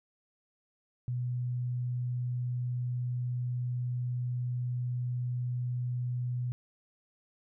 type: tone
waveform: sine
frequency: 123.47 Hz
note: B2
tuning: in tune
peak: -30 dBFS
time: 1.08-6.52 s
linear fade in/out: 0 ms
effects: none